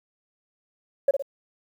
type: tone with echo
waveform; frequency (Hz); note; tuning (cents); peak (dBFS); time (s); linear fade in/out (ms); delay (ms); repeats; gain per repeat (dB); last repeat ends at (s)
sine; 554.4; C#5; 0; -13; 1.08-1.11; 5; 57; 2; -7; 1.224
effects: tanh soft clip ceiling -10 dBFS + 9-bit